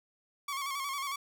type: tone with vibrato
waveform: sawtooth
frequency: 1108.7 Hz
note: C#6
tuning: in tune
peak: -30 dBFS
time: 0.48-1.16 s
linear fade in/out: 5 ms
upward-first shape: square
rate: 11 Hz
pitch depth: 50 cents each way
effects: none